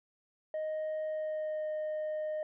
sine tone with pitch glide, 622.3 to 615.9 Hz, D#5 to D#5, 0 to -18 cents, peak -30 dBFS, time 0.54-2.43 s, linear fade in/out 2 ms, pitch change -18 cents, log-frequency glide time 1.06-1.68 s, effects tanh soft clip ceiling -32 dBFS

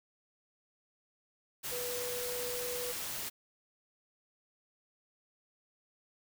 sine tone in noise, 491.5 Hz, B4, 8 cents flat, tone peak -38 dBFS, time 1.71-2.93 s, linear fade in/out 20 ms, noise white, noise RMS -39 dBFS, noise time 1.63-3.3 s, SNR -2 dB, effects none

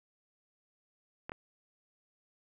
clicks, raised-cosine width 0.5 ms, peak -24 dBFS, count 2, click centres 1.295 / 1.319 s, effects 10-bit

